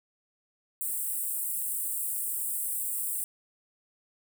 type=high-pass noise; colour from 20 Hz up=pink; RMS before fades=-32 dBFS; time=0.81-3.24 s; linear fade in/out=0 ms; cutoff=8000 Hz; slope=96 dB/octave; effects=none